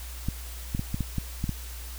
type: clicks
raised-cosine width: 5 ms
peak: -15 dBFS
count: 8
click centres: 0.286 / 0.749 / 0.794 / 0.944 / 1.007 / 1.183 / 1.441 / 1.493 s
effects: added 60 Hz sine -37 dBFS peak until 1.98 s + white hiss -44 dBFS RMS until 1.98 s